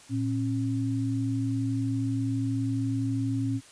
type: tone pair together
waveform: sine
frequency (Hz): 114.02 / 271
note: A#2 / C#4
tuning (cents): -38 / -39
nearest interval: octave + minor third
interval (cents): 1499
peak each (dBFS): -28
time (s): 0.09-3.61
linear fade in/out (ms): 50
effects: white hiss -52 dBFS RMS until 3.71 s + resampled to 22050 Hz